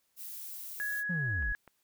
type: noise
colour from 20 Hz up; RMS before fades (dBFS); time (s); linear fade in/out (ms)
violet; -43; 0.16-1.04; 50
type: tone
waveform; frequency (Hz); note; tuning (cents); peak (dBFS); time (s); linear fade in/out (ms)
sine; 1674; G#6; +13; -32; 0.8-1.55; 0
type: linear sweep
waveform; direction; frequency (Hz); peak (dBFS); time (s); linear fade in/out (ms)
triangle; down; 185.4 to 33.36; -30; 1.09-1.53; 10
type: clicks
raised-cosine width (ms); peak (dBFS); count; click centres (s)
0.5; -37; 2; 1.425 / 1.677
effects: white hiss -75 dBFS RMS until 1.83 s